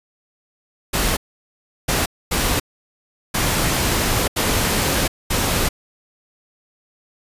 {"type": "noise bursts at uneven times", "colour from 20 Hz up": "pink", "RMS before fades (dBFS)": -19, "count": 6, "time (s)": [[0.93, 1.17], [1.88, 2.06], [2.31, 2.6], [3.34, 4.28], [4.36, 5.08], [5.3, 5.69]], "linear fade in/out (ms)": 10, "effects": ["resampled to 32000 Hz"]}